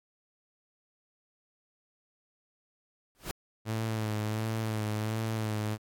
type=noise with exponential growth; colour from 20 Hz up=pink; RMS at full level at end=-32 dBFS; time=3.15-3.31 s; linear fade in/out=0 ms; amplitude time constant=33 ms
type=tone with vibrato; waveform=sawtooth; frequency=109.2 Hz; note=A2; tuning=13 cents flat; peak=-26 dBFS; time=3.65-5.78 s; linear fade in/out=50 ms; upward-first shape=sine; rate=1.4 Hz; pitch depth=42 cents each way
effects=AAC 64 kbps